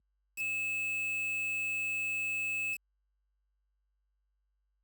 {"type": "tone with quantisation", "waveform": "triangle", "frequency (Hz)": 2600, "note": "E7", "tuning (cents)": -24, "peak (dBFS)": -30, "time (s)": [0.36, 2.78], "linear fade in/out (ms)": 50, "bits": 7, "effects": ["added 50 Hz sine -57 dBFS peak until 4.83 s", "high-pass 150 Hz 12 dB/octave"]}